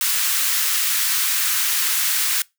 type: high-pass noise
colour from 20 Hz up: white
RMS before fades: -20 dBFS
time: 0.01-2.42 s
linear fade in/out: 2 ms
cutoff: 1200 Hz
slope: 24 dB/octave
effects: noise-tail reverb RT60 0.2 s tail -23 dB re dry